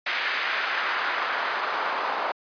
pink noise with band-pass filter sweep, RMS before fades -27 dBFS, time 0.06-2.32 s, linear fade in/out 5 ms, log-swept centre 2100 to 940 Hz, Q 1.6, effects high-pass 400 Hz 12 dB/octave + resampled to 11025 Hz

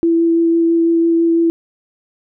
sine tone with vibrato, 333.4 Hz, E4, 20 cents sharp, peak -10 dBFS, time 0.03-1.5 s, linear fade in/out 0 ms, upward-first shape sine, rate 6 Hz, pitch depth 9 cents each way, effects none

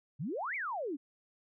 sine exponential two-way sweep, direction up then down, 123 to 2361 to 257.4 Hz, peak -34 dBFS, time 0.19-0.97 s, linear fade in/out 20 ms, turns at 0.55 s, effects none

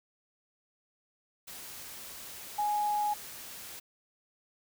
sine tone in noise, 834 Hz, G#5, 7 cents sharp, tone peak -27 dBFS, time 2.58-3.14 s, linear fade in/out 10 ms, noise white, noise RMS -45 dBFS, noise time 1.47-3.8 s, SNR +15 dB, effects none

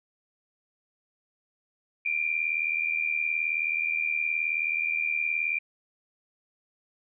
sine tone pair together, 2349 / 2428 Hz, D7 / D#7, 0 / -43 cents, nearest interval minor second, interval 57 cents, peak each -28 dBFS, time 2.05-5.59 s, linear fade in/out 10 ms, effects none

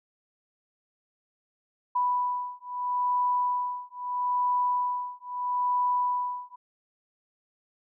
sine beating tone pair, 987.8 / 988.57 Hz, B5 / B5, 0 / +1 cents, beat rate 0.77 Hz, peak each -28 dBFS, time 1.95-6.56 s, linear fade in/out 10 ms, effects none

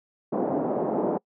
pink band-pass noise, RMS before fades -26 dBFS, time 0.32-1.18 s, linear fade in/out 10 ms, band 220 to 770 Hz, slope 24 dB/octave, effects noise-tail reverb RT60 0.1 s tail -26 dB re dry

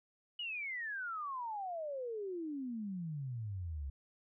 sine exponential sweep, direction down, 2960 to 66.3 Hz, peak -38 dBFS, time 0.39-3.9 s, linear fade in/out 5 ms, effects none

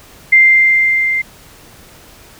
sine tone with level ramp, 2093 Hz, C7, in tune, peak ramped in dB -3 to -13 dBFS, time 0.32-1.22 s, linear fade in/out 10 ms, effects pink hiss -41 dBFS RMS until 2.39 s

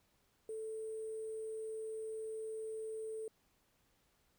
sine tone with sample-and-hold, 440 Hz, A4, in tune, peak -40 dBFS, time 0.49-3.28 s, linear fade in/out 2 ms, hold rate 8820 Hz, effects pink hiss -75 dBFS RMS until 4.38 s

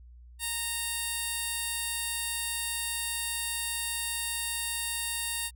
15% pulse tone with band-pass filter, 925 Hz, A#5, 14 cents flat, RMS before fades -33 dBFS, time 0.39-5.51 s, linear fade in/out 50 ms, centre 11000 Hz, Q 0.78, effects added 60 Hz sine -48 dBFS peak until 5.55 s

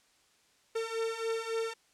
45% pulse beating tone pair, 450 / 453.6 Hz, A4 / A#4, +39 / -47 cents, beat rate 3.6 Hz, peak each -36 / -34 dBFS, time 0.75-1.74 s, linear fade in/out 10 ms, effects white hiss -67 dBFS RMS until 1.93 s + low-pass 8000 Hz 12 dB/octave

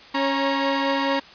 sawtooth tone cluster, 276.3 / 548 / 941 Hz, C#4 / C#5 / A#5, -6 / -20 / +16 cents, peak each -20 / -22 / -21 dBFS, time 0.14-1.2 s, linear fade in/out 10 ms, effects white hiss -45 dBFS RMS until 1.34 s + resampled to 11025 Hz

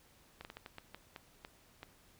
slowing click train, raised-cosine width 0.3 ms, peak -30 dBFS, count 10, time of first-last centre 0.41-1.831 s, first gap 39 ms, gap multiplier 1.33, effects pink hiss -65 dBFS RMS until 2.19 s

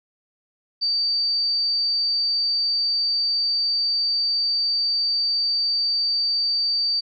sine tone, 4623 Hz, D8, 28 cents flat, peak -19 dBFS, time 0.81-7.01 s, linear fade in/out 20 ms, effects none

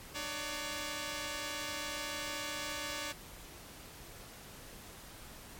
5% pulse tone pair together, 300 / 566.3 Hz, D4 / C#5, +37 / +37 cents, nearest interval major seventh, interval 1100 cents, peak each -30 / -28 dBFS, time 0.14-3.13 s, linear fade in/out 20 ms, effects pink hiss -51 dBFS RMS until 5.59 s + MP3 64 kbps

